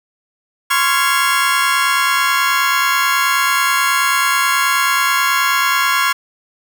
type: chord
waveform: 30% pulse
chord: Db major seventh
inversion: third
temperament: just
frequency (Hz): 1039.4 / 1108.7 / 1385.9 / 1663.1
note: C6 / Db6 / F6 / Ab6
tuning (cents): -12 / 0 / -14 / +2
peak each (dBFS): -16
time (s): 0.7-6.13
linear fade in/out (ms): 10
effects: none